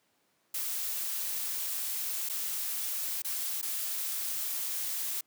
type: noise with dropouts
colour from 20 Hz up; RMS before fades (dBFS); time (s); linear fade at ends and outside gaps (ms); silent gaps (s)
blue; -34; 0.54-5.21; 5; 2.29-2.296 / 3.221-3.246 / 3.615-3.626
effects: pink hiss -72 dBFS RMS until 5.26 s + high-pass 200 Hz 12 dB/octave